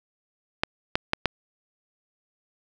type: clicks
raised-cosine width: 0.3 ms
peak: -5 dBFS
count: 4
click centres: 0.635 / 0.955 / 1.134 / 1.257 s
effects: none